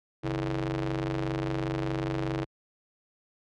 sawtooth ring-modulated tone, 97 Hz, G2, 18 cents flat, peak -21 dBFS, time 0.23-2.45 s, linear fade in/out 20 ms, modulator 230 Hz, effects high-pass 60 Hz 12 dB/octave + low-pass 4000 Hz 12 dB/octave

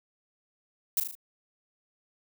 violet noise with echo, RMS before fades -25 dBFS, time 0.97-1 s, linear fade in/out 2 ms, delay 38 ms, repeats 4, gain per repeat -5 dB, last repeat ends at 1.152 s, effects none

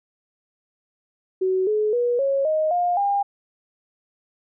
sine tone with pitch steps, 375 / 425.8 / 483.5 / 549 / 623.4 / 707.9 / 803.8 Hz, F#4 / G#4 / B4 / C#5 / D#5 / F5 / G5, +23 / +43 / -37 / -17 / +3 / +23 / +43 cents, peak -18 dBFS, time 1.41-3.23 s, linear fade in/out 10 ms, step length 260 ms, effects none

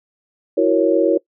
sine chord, F# dominant seventh, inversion third, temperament equal, 329.6 / 370 / 466.2 / 554.4 Hz, E4 / F#4 / A#4 / C#5, 0 / 0 / 0 / 0 cents, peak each -17 / -18 / -18 / -17 dBFS, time 0.57-1.18 s, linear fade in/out 10 ms, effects noise-tail reverb RT60 0.1 s tail -22 dB re dry

